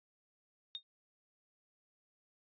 sine tone with exponential decay, 3690 Hz, A#7, 18 cents flat, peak -35 dBFS, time 0.75-0.83 s, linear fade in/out 0 ms, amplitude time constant 16 ms, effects resampled to 11025 Hz

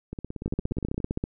two click trains, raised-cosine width 3 ms, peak -21 / -14 dBFS, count 16 / 13, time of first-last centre 0.13-1.002 / 0.46-1.239 s, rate 17.2 / 15.4 Hz, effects none

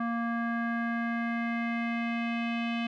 square tone with low-pass filter sweep, 233.1 Hz, A#3, in tune, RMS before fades -31 dBFS, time 0-2.87 s, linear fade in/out 5 ms, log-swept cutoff 1400 to 2800 Hz, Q 3.7, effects none

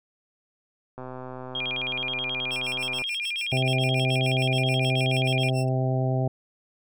click train, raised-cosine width 1 ms, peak -24 dBFS, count 262, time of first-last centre 0.98-3.019 s, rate 128 Hz
sine tone with vibrato, 2794 Hz, F7, in tune, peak -27 dBFS, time 1.55-5.5 s, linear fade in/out 2 ms, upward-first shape square, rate 9.4 Hz, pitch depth 260 cents each way
20% pulse tone with tremolo, 2691 Hz, E7, 35 cents sharp, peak -29 dBFS, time 2.51-5.69 s, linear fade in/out 10 ms, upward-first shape sine, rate 6.9 Hz, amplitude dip 100%
harmonic tone, 130 Hz, C3, 11 cents flat, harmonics 1 / 2 / 3 / 4 / 5 / 6, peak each -23 / -32 / -33 / -36 / -31 / -35 dBFS, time 3.52-6.28 s, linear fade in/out 5 ms
effects none

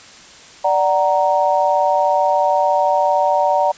sine chord, D augmented, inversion none, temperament equal with one note detuned, 587.3 / 749.5 / 932.3 Hz, D5 / F#5 / A#5, 0 / +22 / 0 cents, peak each -17 dBFS, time 0.64-3.72 s, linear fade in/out 10 ms, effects white hiss -41 dBFS RMS until 3.77 s + resampled to 16000 Hz

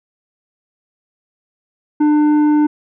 triangle tone with tanh clipping, 299.5 Hz, D4, 34 cents sharp, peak -11 dBFS, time 2-2.67 s, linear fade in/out 10 ms, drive 12 dB, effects none

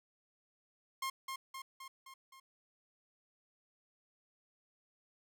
sawtooth tone with echo, 1066 Hz, C6, 32 cents sharp, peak -32 dBFS, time 1.02-1.1 s, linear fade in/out 5 ms, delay 260 ms, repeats 5, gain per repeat -4 dB, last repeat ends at 2.4 s, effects none

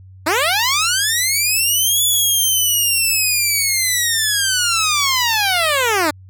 10% pulse linear two-way sweep, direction up then down, 285.2 to 3459 to 285.2 Hz, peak -6 dBFS, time 0.26-6.11 s, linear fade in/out 10 ms, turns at 2.04 s, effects added 94 Hz sine -38 dBFS peak until 6.29 s

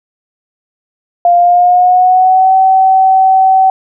sine tone with pitch glide, 698.5 to 761.7 Hz, F5 to G5, 0 to -50 cents, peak -4 dBFS, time 1.25-3.7 s, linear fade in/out 2 ms, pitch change +150 cents, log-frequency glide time 1.36-2.54 s, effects none

